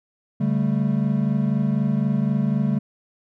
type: chord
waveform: triangle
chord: D suspended fourth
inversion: none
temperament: equal with one note detuned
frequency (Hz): 143.23 / 196 / 220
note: D3 / G3 / A3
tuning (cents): -43 / 0 / 0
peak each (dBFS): -21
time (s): 0.4-2.79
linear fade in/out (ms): 10
effects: none